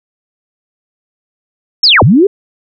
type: linear two-way sweep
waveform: sine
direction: down then up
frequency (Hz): 5540 to 87.31 to 422.6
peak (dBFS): -3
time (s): 1.83-2.27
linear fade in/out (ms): 5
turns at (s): 2.03
effects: none